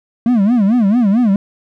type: tone with vibrato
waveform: triangle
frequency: 220 Hz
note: A3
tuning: in tune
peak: -7 dBFS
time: 0.26-1.36 s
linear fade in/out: 2 ms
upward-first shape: sine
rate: 4.5 Hz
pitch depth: 230 cents each way
effects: none

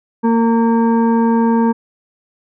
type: tone with frequency modulation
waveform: sine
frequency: 230 Hz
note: A#3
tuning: 23 cents flat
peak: -10 dBFS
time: 0.23-1.73 s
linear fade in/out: 20 ms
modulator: 688 Hz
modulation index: 0.79
effects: none

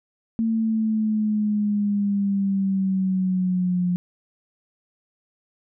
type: exponential sweep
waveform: sine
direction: down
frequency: 226.5 to 177.3 Hz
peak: -19 dBFS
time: 0.39-3.96 s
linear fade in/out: 0 ms
effects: none

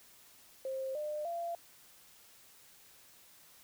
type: tone with pitch steps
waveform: sine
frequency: 530 / 601.8 / 683.4 Hz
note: C5 / D5 / F5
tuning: +22 / +42 / -38 cents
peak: -35 dBFS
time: 0.65-1.55 s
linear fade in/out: 2 ms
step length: 300 ms
effects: white hiss -60 dBFS RMS until 3.63 s

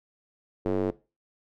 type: tone with band-pass filter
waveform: square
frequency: 48.14 Hz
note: G1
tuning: 31 cents flat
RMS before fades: -27 dBFS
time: 0.65-0.91 s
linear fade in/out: 10 ms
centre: 400 Hz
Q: 2.3
effects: noise-tail reverb RT60 0.3 s tail -20 dB re dry

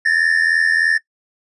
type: tone pair together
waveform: triangle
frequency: 1736.8 / 1820 Hz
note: A6 / A#6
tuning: -23 / -42 cents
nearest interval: minor second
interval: 81 cents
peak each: -14 dBFS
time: 0.05-0.98 s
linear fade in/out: 10 ms
effects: noise-tail reverb RT60 0.1 s tail -19 dB re dry + resampled to 24000 Hz

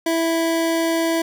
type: tone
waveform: 25% pulse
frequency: 329.6 Hz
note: E4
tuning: in tune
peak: -14 dBFS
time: 0.06-1.22 s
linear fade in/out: 5 ms
effects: none

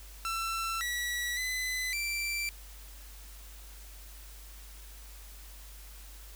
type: tone with pitch steps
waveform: sawtooth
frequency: 1341 / 1940 / 2014 / 2344 Hz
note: E6 / B6 / B6 / D7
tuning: +29 / -31 / +33 / -4 cents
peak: -28 dBFS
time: 0.25-2.49 s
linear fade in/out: 0 ms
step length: 560 ms
effects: added 50 Hz sine -47 dBFS peak until 6.35 s + white hiss -53 dBFS RMS until 6.35 s

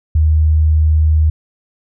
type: tone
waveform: sine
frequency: 77.78 Hz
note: D#2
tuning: in tune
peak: -8 dBFS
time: 0.15-1.3 s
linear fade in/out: 5 ms
effects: none

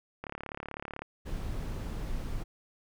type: click train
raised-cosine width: 0.5 ms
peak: -23 dBFS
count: 29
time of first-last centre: 0.24-1.02 s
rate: 35.9 Hz
type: noise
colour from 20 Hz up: brown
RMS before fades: -35 dBFS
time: 1.25-2.44 s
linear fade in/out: 20 ms
effects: none

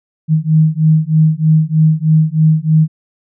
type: beating tone pair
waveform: sine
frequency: 155.56 / 158.76 Hz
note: D#3 / D#3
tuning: 0 / +35 cents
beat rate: 3.2 Hz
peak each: -11 dBFS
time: 0.28-2.88 s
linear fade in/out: 50 ms
effects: none

